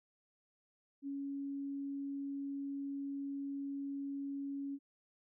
sine tone, 278.6 Hz, C#4, 9 cents sharp, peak -38 dBFS, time 1.02-4.79 s, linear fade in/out 50 ms, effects none

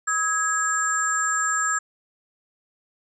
sine tone cluster, 1280 / 1656 / 7400 Hz, D#6 / G#6 / A#8, +49 / -5 / -14 cents, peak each -25 dBFS, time 0.07-1.79 s, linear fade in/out 10 ms, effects none

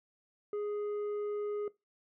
sine tone with tanh clipping, 415 Hz, G#4, 1 cent flat, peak -34 dBFS, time 0.53-1.68 s, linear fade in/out 2 ms, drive 5 dB, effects noise-tail reverb RT60 0.2 s tail -19 dB re dry

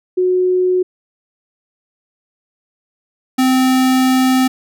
sine / square tone pair in turn, 366.1 / 258.9 Hz, F#4 / C4, -18 / -18 cents, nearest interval tritone, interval 600 cents, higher first, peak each -11 dBFS, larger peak neither, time 0.17-0.83 / 3.38-4.48 s, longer second, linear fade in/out 10 ms, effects none

